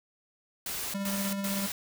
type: noise bursts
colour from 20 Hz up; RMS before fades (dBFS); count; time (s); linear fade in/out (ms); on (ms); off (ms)
white; -35; 3; 0.66-1.72; 2; 280; 110
type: tone with tremolo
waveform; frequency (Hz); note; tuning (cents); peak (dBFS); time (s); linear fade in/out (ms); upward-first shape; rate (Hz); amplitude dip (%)
square; 197.8; G3; +16; -30; 0.94-1.67; 10; triangle; 16; 35
effects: none